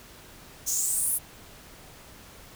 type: noise with high-pass filter sweep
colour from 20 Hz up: white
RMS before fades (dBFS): -27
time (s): 0.66-1.19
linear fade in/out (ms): 20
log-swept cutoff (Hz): 6200 to 11000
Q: 6
effects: pink hiss -49 dBFS RMS until 2.55 s